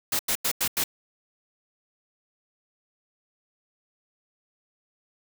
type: noise bursts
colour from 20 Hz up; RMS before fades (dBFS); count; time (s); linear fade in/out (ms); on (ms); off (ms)
white; -25; 5; 0.12-0.84; 5; 72; 90
effects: none